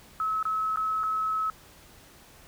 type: tone with dropouts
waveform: sine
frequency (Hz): 1291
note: E6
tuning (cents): -37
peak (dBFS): -25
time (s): 0.2-1.5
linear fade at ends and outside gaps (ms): 1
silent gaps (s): 0.428-0.453 / 0.76-0.772 / 1.034-1.037
effects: pink hiss -53 dBFS RMS until 2.47 s